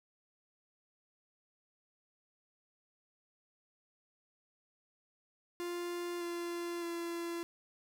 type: tone with pitch steps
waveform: 45% pulse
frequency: 349.2 / 344.8 / 340.4 Hz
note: F4 / F4 / F4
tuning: 0 / -22 / -44 cents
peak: -37 dBFS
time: 5.6-7.43 s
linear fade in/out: 0 ms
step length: 610 ms
effects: none